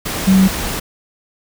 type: tone in noise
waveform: sine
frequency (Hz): 190.5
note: G3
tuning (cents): -49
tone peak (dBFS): -7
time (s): 0.27-0.48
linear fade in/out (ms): 10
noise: pink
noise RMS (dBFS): -22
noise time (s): 0.05-0.8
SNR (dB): +12
effects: none